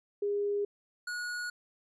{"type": "tone pair in turn", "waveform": ["sine", "square"], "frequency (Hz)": [407.7, 1452.9], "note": ["G#4", "F#6"], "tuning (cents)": [-32, -32], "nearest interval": "octave + minor seventh", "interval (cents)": 2200, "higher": "second", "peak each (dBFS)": [-28, -35], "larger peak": "first", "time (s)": [[0.22, 0.65], [1.07, 1.5]], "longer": "neither", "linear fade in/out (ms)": 5, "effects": ["resampled to 22050 Hz"]}